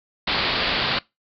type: low-pass noise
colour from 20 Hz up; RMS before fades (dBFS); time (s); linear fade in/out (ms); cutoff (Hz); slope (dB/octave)
white; -23; 0.27-0.99; 5; 4700; 96
effects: noise-tail reverb RT60 0.2 s tail -22 dB re dry